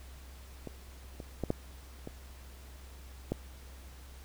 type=clicks; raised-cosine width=2 ms; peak=-26 / -28 / -19 / -15 / -26 / -17 dBFS; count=6; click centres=0.673 / 1.202 / 1.437 / 1.504 / 2.074 / 3.32 s; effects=added 65 Hz sine -48 dBFS peak until 4.24 s + pink hiss -56 dBFS RMS until 4.24 s